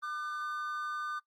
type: tone pair together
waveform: triangle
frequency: 1200 / 1511.9 Hz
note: D6 / F#6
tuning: +37 / +37 cents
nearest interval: major third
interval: 400 cents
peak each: -34 / -38 dBFS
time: 0.02-1.2 s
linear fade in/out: 20 ms
effects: noise-tail reverb RT60 0.1 s tail -22 dB re dry + Opus 24 kbps